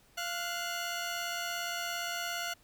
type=tone pair together; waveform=15% pulse; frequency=693 / 1463.3 Hz; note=F5 / F#6; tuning=-14 / -20 cents; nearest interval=octave + minor second; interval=1294 cents; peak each=-30 / -31 dBFS; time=0.17-2.54 s; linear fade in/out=10 ms; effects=pink hiss -64 dBFS RMS until 2.63 s